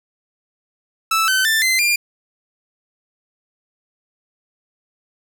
sawtooth tone with pitch steps, 1315 / 1528.1 / 1775.7 / 2063 / 2398 Hz, E6 / G6 / A6 / C7 / D7, -5 / -45 / +15 / -25 / +36 cents, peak -11 dBFS, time 1.11-1.96 s, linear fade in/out 5 ms, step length 170 ms, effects none

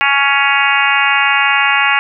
harmonic tone, 278.9 Hz, C#4, 11 cents sharp, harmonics 3 / 4 / 5 / 6 / 7 / 8 / 9 / 10, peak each -18 / -18 / -18 / -18 / -18 / -18 / -18 / -18 dBFS, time 0.01-1.99 s, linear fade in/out 0 ms, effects none

